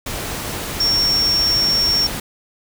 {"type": "tone in noise", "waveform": "sine", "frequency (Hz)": 5500, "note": "F8", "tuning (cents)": -27, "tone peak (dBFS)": -14, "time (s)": [0.8, 2.07], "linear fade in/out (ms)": 5, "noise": "pink", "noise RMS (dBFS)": -26, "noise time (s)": [0.06, 2.2], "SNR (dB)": 9, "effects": []}